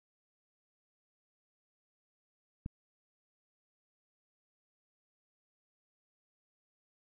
click, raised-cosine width 5 ms, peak -26 dBFS, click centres 2.661 s, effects none

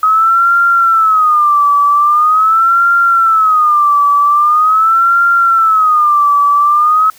sine tone with vibrato, 1263 Hz, D#6, 26 cents sharp, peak -6 dBFS, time 0.03-7.1 s, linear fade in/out 2 ms, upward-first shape sine, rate 0.43 Hz, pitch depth 160 cents each way, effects white hiss -42 dBFS RMS until 7.18 s

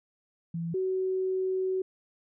sine tone pair in turn, 167.3 / 375.6 Hz, E3 / F#4, +26 / +26 cents, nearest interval octave + major second, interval 1400 cents, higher second, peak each -30 / -26 dBFS, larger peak second, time 0.54-0.74 / 0.74-1.82 s, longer second, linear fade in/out 5 ms, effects none

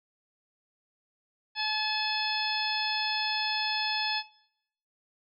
harmonic tone, 860 Hz, A5, 40 cents flat, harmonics 1 / 2 / 3 / 4 / 5 / 6, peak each -35 / -35 / -35 / -35 / -35 / -35 dBFS, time 1.55-4.23 s, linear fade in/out 50 ms, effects noise-tail reverb RT60 0.7 s tail -18 dB re dry

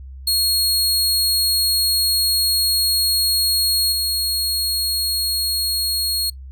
sawtooth tone with level steps, 4300 Hz, C8, 47 cents sharp, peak -13 / -16 dBFS, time 0.27-6.3 s, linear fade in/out 5 ms, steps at 3.92 s, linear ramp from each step 2 ms, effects noise-tail reverb RT60 0.1 s tail -20 dB re dry + added 66 Hz sine -33 dBFS peak until 6.51 s

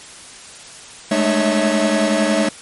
45% pulse tone cluster, 207.7 / 218.5 / 302.3 / 555 / 650 Hz, G#3 / A3 / D#4 / C#5 / E5, 0 / -12 / -50 / +2 / -24 cents, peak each -21 dBFS, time 1.11-2.49 s, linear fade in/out 5 ms, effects white hiss -38 dBFS RMS until 2.61 s + MP3 48 kbps

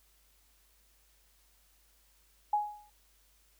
sine tone with exponential decay, 835 Hz, G#5, 9 cents sharp, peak -23 dBFS, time 2.53-2.9 s, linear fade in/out 5 ms, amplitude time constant 80 ms, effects added 50 Hz sine -68 dBFS peak until 3.59 s + white hiss -68 dBFS RMS until 3.59 s

